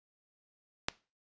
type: click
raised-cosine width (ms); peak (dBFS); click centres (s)
0.2; -11; 0.885
effects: noise-tail reverb RT60 0.3 s tail -20 dB re dry + resampled to 16000 Hz